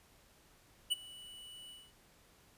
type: tone with ADSR envelope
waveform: square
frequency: 2956 Hz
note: F#7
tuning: 2 cents flat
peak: -28 dBFS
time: 0.9-1.93 s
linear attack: 22 ms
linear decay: 21 ms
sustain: -22 dB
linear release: 230 ms
effects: pink hiss -65 dBFS RMS until 2.57 s + resampled to 32000 Hz